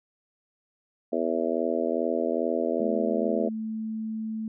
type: harmonic tone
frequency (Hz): 82.41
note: E2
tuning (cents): 0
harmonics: 3 / 4 / 5 / 6 / 7 / 8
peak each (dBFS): -31 / -31 / -31 / -31 / -31 / -31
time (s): 1.12-3.49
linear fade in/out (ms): 10
type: tone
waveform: sine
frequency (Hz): 220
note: A3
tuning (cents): 0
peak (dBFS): -29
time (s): 2.8-4.48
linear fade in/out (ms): 2
effects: none